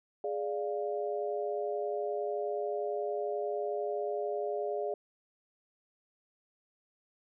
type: chord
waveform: sine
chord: D diminished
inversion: second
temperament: equal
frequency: 415.3 / 587.3 / 698.5 Hz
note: Ab4 / D5 / F5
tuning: 0 / 0 / 0 cents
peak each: -34 / -36 / -38 dBFS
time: 0.24-4.94 s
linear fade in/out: 2 ms
effects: none